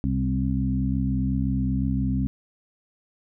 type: harmonic tone with a mistuned harmonic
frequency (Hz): 65.7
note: C2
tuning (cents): +8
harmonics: 1 / 2 / 3 / 4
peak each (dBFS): -27 / -27 / -27 / -27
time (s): 0.04-2.27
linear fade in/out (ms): 0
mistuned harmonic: 2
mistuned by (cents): -29
effects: none